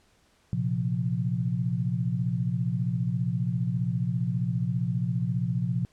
sine chord, Bb suspended second, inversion none, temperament equal with one note detuned, 116.54 / 131.42 / 174.61 Hz, Bb2 / C3 / F3, 0 / +8 / 0 cents, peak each -29 dBFS, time 0.53-5.85 s, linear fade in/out 0 ms, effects pink hiss -64 dBFS RMS until 5.92 s + low-pass 9000 Hz 12 dB/octave

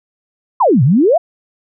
sine exponential two-way sweep, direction down then up, 1139 to 116.4 to 734 Hz, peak -7 dBFS, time 0.6-1.18 s, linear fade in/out 10 ms, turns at 0.83 s, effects none

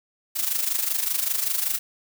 blue noise with amplitude modulation, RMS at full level -22 dBFS, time 0.35-1.79 s, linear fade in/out 20 ms, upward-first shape sine, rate 25.2 Hz, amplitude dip 70%, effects none

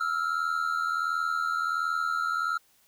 triangle tone pair together, 1315.5 / 1396.9 Hz, E6 / F6, -4 / 0 cents, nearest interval minor second, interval 104 cents, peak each -27 dBFS, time 0-2.58 s, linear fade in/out 10 ms, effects white hiss -64 dBFS RMS until 2.87 s

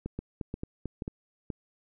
two click trains, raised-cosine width 3 ms, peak -21 / -21 dBFS, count 5 / 4, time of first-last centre 0.19-1.079 / 0.06-1.502 s, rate 4.5 / 2.08 Hz, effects none

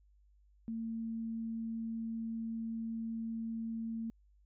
sine tone, 226.3 Hz, A3, 49 cents sharp, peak -36 dBFS, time 0.68-4.1 s, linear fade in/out 0 ms, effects added 50 Hz sine -63 dBFS peak until 4.45 s

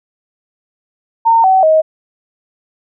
sine tone with pitch steps, 913 / 758.9 / 630.8 Hz, A#5 / F#5 / D#5, -36 / +44 / +24 cents, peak -6 dBFS, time 1.25-1.82 s, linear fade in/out 20 ms, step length 190 ms, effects none

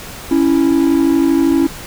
triangle tone pair together, 277 / 329.6 Hz, C#4 / E4, -1 / 0 cents, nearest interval minor third, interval 301 cents, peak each -10 dBFS, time 0.31-1.67 s, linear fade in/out 5 ms, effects tanh soft clip ceiling -2 dBFS + pink hiss -31 dBFS RMS until 1.86 s

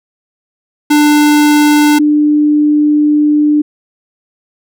square / sine tone pair in turn, 297 / 298.1 Hz, D4 / D4, +20 / +26 cents, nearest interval unison, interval 6 cents, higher second, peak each -6 dBFS, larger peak neither, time 0.9-1.99 / 1.99-3.62 s, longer second, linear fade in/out 10 ms, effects none

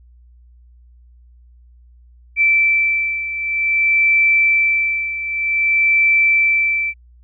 sine beating tone pair, 2330 / 2330.53 Hz, D7 / D7, -14 / -14 cents, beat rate 0.53 Hz, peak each -14 / -19 dBFS, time 2.36-6.94 s, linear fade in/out 50 ms, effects added 60 Hz sine -44 dBFS peak until 7.23 s

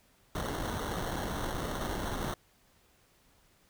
pink noise with sample-and-hold, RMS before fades -35 dBFS, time 0.35-2.34 s, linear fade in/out 2 ms, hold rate 2450 Hz, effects pink hiss -66 dBFS RMS until 3.69 s

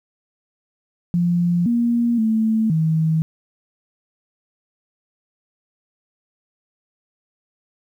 sine tone with pitch steps, 173.8 / 236.3 / 220.9 / 159.5 Hz, F3 / A#3 / A3 / D#3, -8 / +24 / +7 / +43 cents, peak -15 dBFS, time 1.14-3.22 s, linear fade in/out 0 ms, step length 520 ms, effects 9-bit

